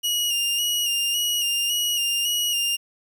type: tone with vibrato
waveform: sawtooth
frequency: 2854 Hz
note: F7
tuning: 37 cents sharp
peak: -18 dBFS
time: 0.03-2.77 s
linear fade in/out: 20 ms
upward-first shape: square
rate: 1.8 Hz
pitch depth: 31 cents each way
effects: 9-bit